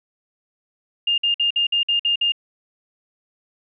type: tone bursts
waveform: sine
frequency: 2817 Hz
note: F7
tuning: 14 cents sharp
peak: -16 dBFS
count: 8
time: 1.07-2.321 s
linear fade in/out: 5 ms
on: 110 ms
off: 53 ms
effects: none